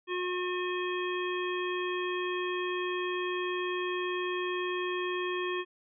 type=harmonic tone; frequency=360.9 Hz; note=F#4; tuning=43 cents flat; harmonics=1 / 3 / 5 / 7 / 9; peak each=-32 / -37 / -39 / -40 / -42 dBFS; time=0.07-5.65 s; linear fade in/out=50 ms; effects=none